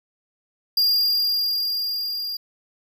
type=tone with level ramp; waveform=square; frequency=4807 Hz; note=D8; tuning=39 cents sharp; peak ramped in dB=-16 to -27 dBFS; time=0.77-2.37 s; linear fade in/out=5 ms; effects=none